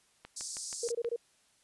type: click train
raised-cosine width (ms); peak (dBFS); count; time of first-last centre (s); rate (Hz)
0.3; -29; 6; 0.25-1.047; 6.27
type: band-pass noise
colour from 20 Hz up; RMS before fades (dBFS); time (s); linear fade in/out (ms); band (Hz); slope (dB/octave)
white; -41; 0.36-0.92; 10; 4700 to 9300; 48
type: tone bursts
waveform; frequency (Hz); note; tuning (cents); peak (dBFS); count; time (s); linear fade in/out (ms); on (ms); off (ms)
sine; 470; A#4; +14; -30; 5; 0.83-1.162; 5; 48; 23
effects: white hiss -68 dBFS RMS until 1.63 s + resampled to 24000 Hz